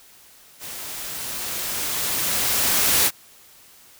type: noise with level ramp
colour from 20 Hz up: white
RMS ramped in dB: -35 to -17 dBFS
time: 0.59-3.11 s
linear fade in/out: 50 ms
effects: white hiss -50 dBFS RMS until 3.99 s